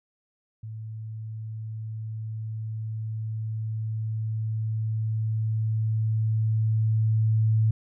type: tone with level ramp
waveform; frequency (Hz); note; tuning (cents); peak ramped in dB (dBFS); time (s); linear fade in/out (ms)
sine; 110; A2; 0; -34 to -18; 0.63-7.71; 5
effects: none